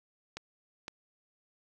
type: clicks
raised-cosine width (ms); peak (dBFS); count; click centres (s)
0.2; -22; 2; 0.37 / 0.881
effects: none